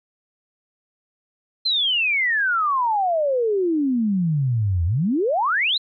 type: exponential two-way sweep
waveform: sine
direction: down then up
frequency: 4186 to 81.1 to 4186 Hz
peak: -17 dBFS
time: 1.65-5.78 s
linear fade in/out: 10 ms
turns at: 4.85 s
effects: MP3 96 kbps